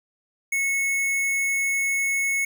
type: tone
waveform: square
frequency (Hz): 2196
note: C#7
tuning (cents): -17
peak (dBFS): -22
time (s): 0.52-2.45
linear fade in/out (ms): 5
effects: none